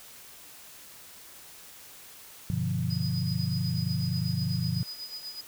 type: chord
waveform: sine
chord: G dominant seventh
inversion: none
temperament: equal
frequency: 98 / 123.47 / 146.83 / 174.61 Hz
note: G2 / B2 / D3 / F3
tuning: 0 / 0 / 0 / 0 cents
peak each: -33 / -31 / -33 / -31 dBFS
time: 2.5-4.83 s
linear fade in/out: 0 ms
type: tone with tremolo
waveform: triangle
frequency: 4964 Hz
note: D#8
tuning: 5 cents flat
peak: -34 dBFS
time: 2.9-5.41 s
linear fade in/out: 5 ms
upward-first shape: sine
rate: 8.1 Hz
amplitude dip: 70%
effects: white hiss -49 dBFS RMS until 5.47 s